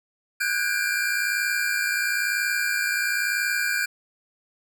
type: tone cluster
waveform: square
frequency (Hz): 1466 / 1568 / 1629 / 2377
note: F#6 / G6 / G#6 / D7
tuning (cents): -16 / 0 / -34 / +20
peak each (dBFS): -29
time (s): 0.4-3.86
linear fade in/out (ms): 10
effects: none